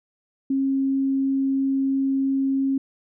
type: tone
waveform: sine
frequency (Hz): 270.3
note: C#4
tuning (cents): -44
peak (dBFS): -19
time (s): 0.5-2.78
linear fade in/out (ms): 5
effects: none